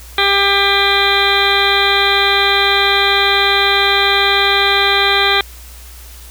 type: harmonic tone with a mistuned harmonic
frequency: 397.9 Hz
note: G4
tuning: 26 cents sharp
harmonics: 1 / 2 / 3 / 4 / 5 / 6 / 8 / 9 / 10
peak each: -19 / -19 / -19 / -19 / -19 / -19 / -19 / -19 / -19 dBFS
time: 0.18-5.41 s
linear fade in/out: 2 ms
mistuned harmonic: 8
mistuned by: +20 cents
effects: added 60 Hz sine -34 dBFS peak until 6.3 s + white hiss -39 dBFS RMS until 6.3 s